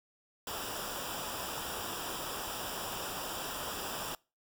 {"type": "noise with comb filter", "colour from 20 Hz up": "pink", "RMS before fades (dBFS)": -39, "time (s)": [0.47, 4.15], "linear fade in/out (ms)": 2, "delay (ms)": 0.47, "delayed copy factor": -0.75, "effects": ["noise-tail reverb RT60 0.3 s tail -24 dB re dry"]}